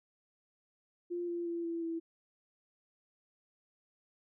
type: tone with pitch steps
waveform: sine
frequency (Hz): 349.2 / 344.4 / 339.7 / 335 / 330.4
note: F4 / F4 / F4 / E4 / E4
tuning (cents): 0 / -24 / -48 / +28 / +4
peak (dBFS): -34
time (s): 1.1-2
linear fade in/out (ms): 20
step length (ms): 180
effects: none